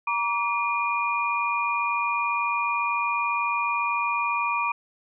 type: tone cluster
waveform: sine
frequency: 947 / 1155 / 2427 Hz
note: A#5 / D6 / D#7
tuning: +27 / -29 / -44 cents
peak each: -27 dBFS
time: 0.07-4.72 s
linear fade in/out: 5 ms
effects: none